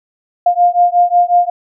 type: beating tone pair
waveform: sine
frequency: 702 / 707.5 Hz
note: F5 / F5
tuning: +9 / +22 cents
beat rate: 5.5 Hz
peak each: -11 dBFS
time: 0.46-1.5 s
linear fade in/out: 5 ms
effects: none